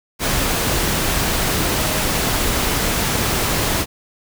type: tone in noise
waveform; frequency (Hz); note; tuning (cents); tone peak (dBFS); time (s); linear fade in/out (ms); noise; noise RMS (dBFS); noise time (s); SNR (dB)
sine; 625; D#5; +8; -29; 1.75-2.05; 50; pink; -19; 0.19-3.86; -13
effects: none